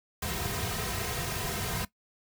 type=noise with comb filter; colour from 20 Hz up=pink; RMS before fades=-33 dBFS; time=0.22-1.85 s; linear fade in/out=5 ms; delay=3.5 ms; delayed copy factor=-0.85; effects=noise-tail reverb RT60 0.1 s tail -17 dB re dry